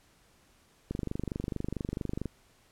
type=click train; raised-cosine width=3 ms; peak=-20 dBFS; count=34; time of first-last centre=0.91-2.257 s; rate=24.5 Hz; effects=pink hiss -64 dBFS RMS until 2.71 s + low-pass 12000 Hz 12 dB/octave